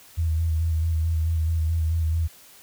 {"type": "tone with vibrato", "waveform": "sine", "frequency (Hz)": 81, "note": "E2", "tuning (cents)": -30, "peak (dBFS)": -20, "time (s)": [0.17, 2.28], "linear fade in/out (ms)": 20, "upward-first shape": "square", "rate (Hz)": 4.6, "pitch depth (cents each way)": 32, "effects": ["white hiss -50 dBFS RMS until 2.62 s"]}